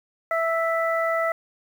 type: harmonic tone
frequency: 659.3 Hz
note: E5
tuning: in tune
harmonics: 1 / 2 / 3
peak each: -23 / -26 / -28 dBFS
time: 0.31-1.32 s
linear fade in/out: 2 ms
effects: 8-bit